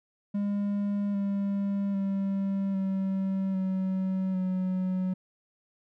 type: tone with pitch steps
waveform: triangle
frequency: 202.8 / 199.2 / 195.67 / 192.19 / 188.78 / 185.43 Hz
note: G#3 / G3 / G3 / G3 / F#3 / F#3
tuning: -41 / +28 / -3 / -34 / +35 / +4 cents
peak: -24 dBFS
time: 0.34-5.14 s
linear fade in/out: 10 ms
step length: 800 ms
effects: none